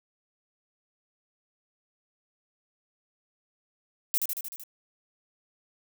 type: noise with echo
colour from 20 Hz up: violet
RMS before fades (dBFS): -25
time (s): 4.14-4.18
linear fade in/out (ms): 0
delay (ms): 76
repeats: 6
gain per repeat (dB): -3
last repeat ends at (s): 4.636
effects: none